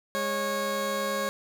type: tone pair together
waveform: 20% pulse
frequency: 205.6 / 548.5 Hz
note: G#3 / C#5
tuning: -17 / -18 cents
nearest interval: octave + perfect fourth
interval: 1699 cents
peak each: -29 / -23 dBFS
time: 0.15-1.29 s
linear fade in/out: 0 ms
effects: none